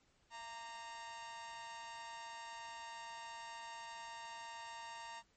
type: tone with amplitude modulation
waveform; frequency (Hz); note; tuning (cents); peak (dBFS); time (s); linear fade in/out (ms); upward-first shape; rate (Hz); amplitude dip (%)
sawtooth; 925; A#5; -14; -40; 0.3-5.23; 50; sine; 248; 70
effects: pink hiss -74 dBFS RMS until 5.36 s + MP3 32 kbps